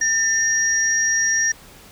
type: tone pair together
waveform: sine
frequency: 1801 / 5714 Hz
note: A6 / F8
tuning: +40 / +39 cents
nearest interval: octave + minor sixth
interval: 1999 cents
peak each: -19 dBFS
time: 0.01-1.52 s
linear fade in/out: 5 ms
effects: pink hiss -45 dBFS RMS until 1.91 s